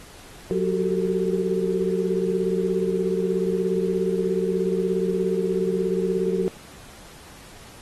sine tone cluster, 183.4 / 371.2 / 388 / 448.8 Hz, F#3 / F#4 / G4 / A4, -15 / +6 / -18 / +34 cents, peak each -26 dBFS, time 0.51-6.48 s, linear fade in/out 0 ms, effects pink hiss -46 dBFS RMS until 7.81 s + AAC 32 kbps

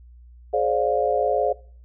sine chord, D half-diminished seventh, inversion second, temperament just, 422.9 / 528.6 / 587.3 / 704.8 Hz, Ab4 / C5 / D5 / F5, +31 / +18 / 0 / +16 cents, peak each -24 dBFS, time 0.53-1.53 s, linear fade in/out 10 ms, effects noise-tail reverb RT60 0.5 s tail -22 dB re dry + added 60 Hz sine -44 dBFS peak until 1.84 s

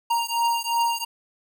square beating tone pair, 932.3 / 935.1 Hz, A#5 / A#5, 0 / +5 cents, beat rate 2.8 Hz, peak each -25 dBFS, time 0.1-1.05 s, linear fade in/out 10 ms, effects 10-bit

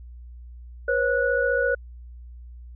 sine tone cluster, 488.2 / 543 / 1468 Hz, B4 / C#5 / F#6, -20 / -36 / -14 cents, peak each -24 dBFS, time 0.88-1.75 s, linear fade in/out 5 ms, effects added 60 Hz sine -39 dBFS peak until 2.75 s

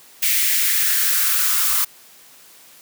blue noise with high-pass filter sweep, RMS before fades -18 dBFS, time 0.22-1.85 s, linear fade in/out 10 ms, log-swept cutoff 2200 to 1100 Hz, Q 3.3, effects white hiss -47 dBFS RMS until 2.81 s + high-pass 150 Hz 12 dB/octave

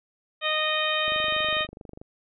harmonic tone, 618 Hz, D#5, 12 cents flat, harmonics 1 / 2 / 3 / 4 / 5 / 6, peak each -30 / -30 / -30 / -30 / -30 / -30 dBFS, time 0.41-1.67 s, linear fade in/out 50 ms
click train, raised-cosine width 2 ms, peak -28 dBFS, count 24, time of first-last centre 1.08-2.015 s, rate 24.6 Hz
effects none

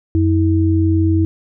sine tone pair together, 90.64 / 323 Hz, F#2 / E4, -35 / -35 cents, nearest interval octave + minor seventh, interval 2200 cents, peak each -13 / -15 dBFS, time 0.15-1.25 s, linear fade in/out 0 ms, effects none

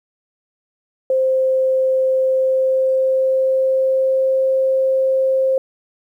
sine tone with pitch glide, 523.3 to 528.5 Hz, C5 to C5, 0 to +17 cents, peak -13 dBFS, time 1.1-5.58 s, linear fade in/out 2 ms, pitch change +17 cents, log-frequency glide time 2.18-4.44 s, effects 9-bit

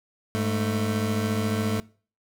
25% pulse tone pair together, 103.4 / 221.1 Hz, G#2 / A3, -7 / +9 cents, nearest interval octave + minor second, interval 1316 cents, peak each -23 dBFS, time 0.35-1.8 s, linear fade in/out 0 ms, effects noise-tail reverb RT60 0.4 s tail -22 dB re dry

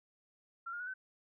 sine tone with pitch steps, 1368 / 1417.9 / 1469.6 / 1523.2 Hz, F6 / F6 / F#6 / F#6, -36 / +26 / -12 / +50 cents, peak -39 dBFS, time 0.66-0.94 s, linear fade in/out 10 ms, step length 70 ms, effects none

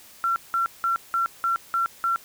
sine tone bursts, 1359 Hz, F6, 48 cents flat, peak -20 dBFS, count 7, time 0.24-2.16 s, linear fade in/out 0 ms, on 120 ms, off 180 ms, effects white hiss -49 dBFS RMS until 2.24 s

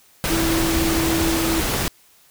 sine tone in noise, 328.3 Hz, E4, 7 cents flat, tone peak -20 dBFS, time 0.3-1.6 s, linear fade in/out 0 ms, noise pink, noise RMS -22 dBFS, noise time 0.24-1.88 s, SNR -1 dB, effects white hiss -54 dBFS RMS until 2.3 s

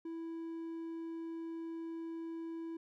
triangle tone, 329.6 Hz, E4, in tune, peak -38 dBFS, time 0.05-2.77 s, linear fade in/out 5 ms, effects none

